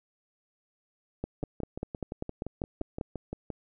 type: two click trains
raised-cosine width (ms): 2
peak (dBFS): -22 / -19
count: 13 / 10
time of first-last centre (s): 1.43-3.503 / 1.24-3.012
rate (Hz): 5.79 / 5.08
effects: none